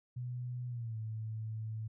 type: tone with pitch glide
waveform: sine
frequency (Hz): 123.47 to 110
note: B2 to A2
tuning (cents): 0 to 0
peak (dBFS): -37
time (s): 0.16-1.88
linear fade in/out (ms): 10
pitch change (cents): -200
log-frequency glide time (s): 0.68-0.97
effects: none